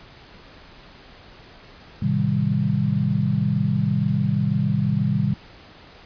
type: chord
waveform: sine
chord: A half-diminished seventh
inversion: none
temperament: just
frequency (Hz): 110 / 132 / 158.4 / 198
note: A2 / C3 / Eb3 / G3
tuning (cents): 0 / +16 / +31 / +18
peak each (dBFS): -26 / -23 / -24 / -23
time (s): 2.02-5.34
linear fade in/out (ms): 5
effects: pink hiss -46 dBFS RMS until 6.05 s + resampled to 11025 Hz